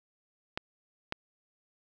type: clicks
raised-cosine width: 0.3 ms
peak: -16 dBFS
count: 2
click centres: 0.575 / 1.124 s
effects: none